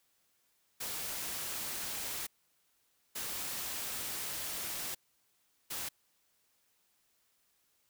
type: noise bursts at uneven times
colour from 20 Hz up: white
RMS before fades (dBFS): -39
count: 3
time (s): 0.8-2.27 / 3.15-4.95 / 5.7-5.89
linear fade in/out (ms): 10
effects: white hiss -74 dBFS RMS until 7.89 s